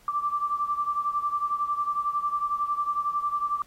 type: beating tone pair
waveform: sine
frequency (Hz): 1170 / 1181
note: D6 / D6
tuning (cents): -7 / +9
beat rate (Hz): 11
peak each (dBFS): -26 / -30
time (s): 0.08-3.62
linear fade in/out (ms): 2
effects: pink hiss -58 dBFS RMS until 3.66 s + AAC 48 kbps